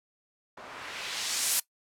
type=noise with low-pass filter sweep; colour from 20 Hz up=blue; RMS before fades=-33 dBFS; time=0.57-1.6 s; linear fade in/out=5 ms; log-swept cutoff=860 to 12000 Hz; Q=0.92; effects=noise-tail reverb RT60 0.1 s tail -20 dB re dry